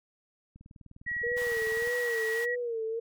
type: click train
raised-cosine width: 5 ms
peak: -38 dBFS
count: 27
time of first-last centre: 0.56-1.873 s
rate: 19.8 Hz
type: tone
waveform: sine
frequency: 1916 Hz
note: A#6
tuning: 47 cents sharp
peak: -30 dBFS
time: 1.06-2.56 s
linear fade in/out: 20 ms
type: tone with vibrato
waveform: sine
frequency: 466.2 Hz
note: A#4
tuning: in tune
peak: -30 dBFS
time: 1.23-3 s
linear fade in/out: 10 ms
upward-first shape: sine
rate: 1.7 Hz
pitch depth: 89 cents each way
type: high-pass noise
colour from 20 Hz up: pink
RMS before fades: -44 dBFS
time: 1.36-2.46 s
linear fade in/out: 20 ms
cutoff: 720 Hz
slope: 48 dB/octave
effects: none